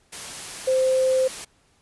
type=tone in noise; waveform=sine; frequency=520 Hz; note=C5; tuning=11 cents flat; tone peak=-17 dBFS; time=0.67-1.28 s; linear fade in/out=10 ms; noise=white; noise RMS=-35 dBFS; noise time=0.12-1.45 s; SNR=+15 dB; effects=pink hiss -62 dBFS RMS until 1.81 s + resampled to 24000 Hz